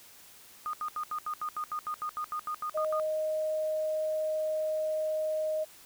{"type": "tone bursts", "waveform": "sine", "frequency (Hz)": 1228, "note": "D#6", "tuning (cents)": -23, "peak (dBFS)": -31, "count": 16, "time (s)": [0.66, 2.998], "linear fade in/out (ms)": 0, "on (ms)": 73, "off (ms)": 78}
{"type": "tone", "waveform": "sine", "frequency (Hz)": 622.3, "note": "D#5", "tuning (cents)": 0, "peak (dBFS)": -28, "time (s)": [2.74, 5.65], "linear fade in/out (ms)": 20}
{"effects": ["white hiss -54 dBFS RMS until 5.85 s"]}